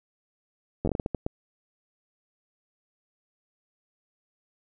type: slowing click train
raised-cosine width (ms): 2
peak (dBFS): -14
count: 10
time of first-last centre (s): 0.85-1.264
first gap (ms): 10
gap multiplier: 1.36
effects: none